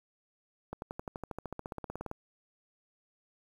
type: accelerating click train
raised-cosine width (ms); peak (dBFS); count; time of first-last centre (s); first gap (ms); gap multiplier
1; -24; 21; 0.73-2.114; 91; 0.97
effects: 9-bit